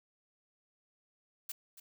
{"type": "noise with echo", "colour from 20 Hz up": "blue", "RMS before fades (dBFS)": -40, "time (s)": [1.49, 1.52], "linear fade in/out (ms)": 5, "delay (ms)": 280, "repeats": 1, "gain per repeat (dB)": -13, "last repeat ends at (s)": 1.8, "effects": []}